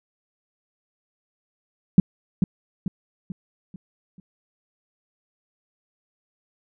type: tone with echo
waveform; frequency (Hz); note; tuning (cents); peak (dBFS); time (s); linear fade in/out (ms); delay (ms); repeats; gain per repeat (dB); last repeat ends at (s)
sine; 184.8; F#3; -2; -7; 1.98-2; 2; 440; 5; -7; 4.2
effects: none